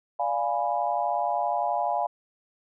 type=chord; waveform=sine; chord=D diminished seventh; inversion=none; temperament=equal; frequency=587.3 / 698.5 / 830.6 / 987.8 Hz; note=D5 / F5 / Ab5 / Cb6; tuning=0 / 0 / 0 / 0 cents; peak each=-32 / -27 / -28 / -32 dBFS; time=0.19-2.07 s; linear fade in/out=10 ms; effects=none